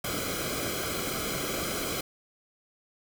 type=noise with comb filter; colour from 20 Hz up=pink; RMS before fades=-32 dBFS; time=0.04-2.01 s; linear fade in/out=5 ms; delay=1.1 ms; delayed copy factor=-0.8; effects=none